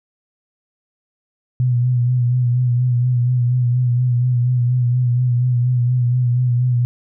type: tone with vibrato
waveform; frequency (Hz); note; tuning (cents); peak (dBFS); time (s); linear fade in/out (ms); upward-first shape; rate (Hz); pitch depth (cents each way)
sine; 123.47; B2; 0; -13; 1.6-6.85; 0; sine; 4.2; 42
effects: none